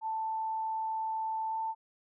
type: tone with pitch glide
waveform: sine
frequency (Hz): 884 to 890.1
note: A5 to A5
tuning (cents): +8 to +20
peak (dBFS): -31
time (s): 0.01-1.75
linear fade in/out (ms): 50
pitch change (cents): +12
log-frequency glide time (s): 1.49-1.57
effects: none